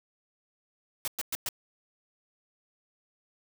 white noise bursts, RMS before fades -32 dBFS, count 4, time 1.05-1.488 s, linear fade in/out 0 ms, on 27 ms, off 110 ms, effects none

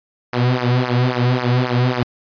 sawtooth tone with flanger, 124.3 Hz, B2, 12 cents sharp, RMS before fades -17 dBFS, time 0.33-2.03 s, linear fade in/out 0 ms, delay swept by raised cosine 0.26 to 3.56 ms, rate 3.7 Hz, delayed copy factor -0.95, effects resampled to 11025 Hz

